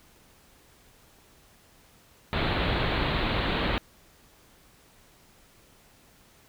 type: low-pass noise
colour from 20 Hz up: pink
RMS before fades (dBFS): -27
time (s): 2.33-3.78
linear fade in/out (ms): 0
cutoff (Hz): 4200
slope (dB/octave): 96
effects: pink hiss -58 dBFS RMS until 6.48 s

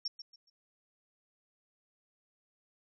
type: tone with echo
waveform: sine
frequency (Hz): 5480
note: F8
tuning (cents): -34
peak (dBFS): -32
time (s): 0.05-0.08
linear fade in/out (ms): 5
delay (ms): 140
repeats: 3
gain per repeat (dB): -11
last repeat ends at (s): 0.5
effects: none

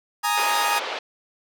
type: chord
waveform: sawtooth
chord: Ab suspended second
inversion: none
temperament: equal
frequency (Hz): 830.6 / 932.3 / 1244.5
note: Ab5 / Bb5 / Eb6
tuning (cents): 0 / 0 / 0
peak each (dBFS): -21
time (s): 0.23-0.8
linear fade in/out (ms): 20
type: band-pass noise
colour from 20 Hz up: pink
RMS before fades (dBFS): -30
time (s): 0.37-0.99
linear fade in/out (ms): 5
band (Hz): 440 to 4300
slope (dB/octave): 24
effects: none

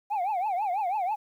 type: tone with vibrato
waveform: sine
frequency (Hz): 781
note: G5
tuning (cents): -7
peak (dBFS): -23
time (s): 0.1-1.16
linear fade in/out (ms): 20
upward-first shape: triangle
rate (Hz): 6.1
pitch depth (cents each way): 230
effects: tanh soft clip ceiling -24 dBFS + 10-bit

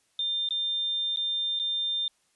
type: tone with dropouts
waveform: sine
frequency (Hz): 3600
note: A7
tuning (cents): +39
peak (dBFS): -26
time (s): 0.19-2.08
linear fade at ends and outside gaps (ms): 2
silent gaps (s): 0.489-0.507 / 1.161-1.171 / 1.591-1.597
effects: white hiss -69 dBFS RMS until 2.35 s + resampled to 24000 Hz

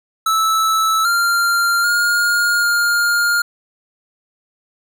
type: tone with pitch steps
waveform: square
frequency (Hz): 1311 / 1390 / 1421 / 1411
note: E6 / F6 / F6 / F6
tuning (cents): -10 / -9 / +30 / +17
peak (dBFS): -14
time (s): 0.26-3.42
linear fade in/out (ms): 5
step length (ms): 790
effects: none

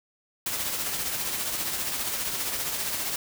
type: noise with tremolo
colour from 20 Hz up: white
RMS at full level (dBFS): -28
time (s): 0.46-3.16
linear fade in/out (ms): 2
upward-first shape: triangle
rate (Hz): 15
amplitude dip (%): 45
effects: none

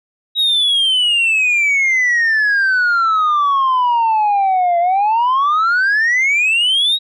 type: exponential two-way sweep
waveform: sine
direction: down then up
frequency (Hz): 3842 to 681 to 3842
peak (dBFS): -9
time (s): 0.35-6.99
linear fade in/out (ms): 50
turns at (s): 4.79
effects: tanh soft clip ceiling -10 dBFS

